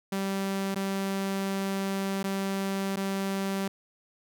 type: tone with dropouts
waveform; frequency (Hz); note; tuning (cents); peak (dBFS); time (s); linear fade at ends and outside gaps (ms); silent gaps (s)
sawtooth; 194.8; G3; -11; -24; 0.12-3.68; 5; 0.746-0.758 / 2.23-2.24 / 2.961-2.969
effects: none